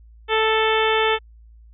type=harmonic tone; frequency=440 Hz; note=A4; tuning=in tune; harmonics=1 / 2 / 3 / 4 / 5 / 6 / 7 / 8; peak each=-20 / -23 / -25 / -26 / -27 / -28 / -28 / -29 dBFS; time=0.28-1.19 s; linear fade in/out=50 ms; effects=added 56 Hz sine -44 dBFS peak until 1.73 s